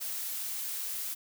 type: noise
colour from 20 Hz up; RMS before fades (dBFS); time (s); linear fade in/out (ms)
blue; -36; 0-1.15; 20
effects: none